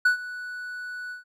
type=tone with ADSR envelope; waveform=triangle; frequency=1480 Hz; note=F#6; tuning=in tune; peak=-13 dBFS; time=0.05-1.24 s; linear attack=7 ms; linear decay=110 ms; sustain=-18 dB; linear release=130 ms; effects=none